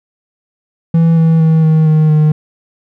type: tone with pitch steps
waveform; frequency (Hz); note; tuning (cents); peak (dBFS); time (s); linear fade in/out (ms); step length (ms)
triangle; 165.1 / 162.64 / 160.21 / 157.83 / 155.47 / 153.16; E3 / E3 / E3 / D#3 / D#3 / D#3; +3 / -23 / -49 / +25 / -1 / -27; -4; 0.94-2.32; 5; 230
effects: none